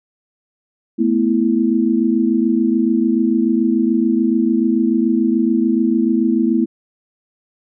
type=chord; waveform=sine; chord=A suspended second; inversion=none; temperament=equal; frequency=220 / 246.9 / 329.6 Hz; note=A3 / B3 / E4; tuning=0 / 0 / 0 cents; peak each=-17 dBFS; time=0.98-6.66 s; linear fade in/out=20 ms; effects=none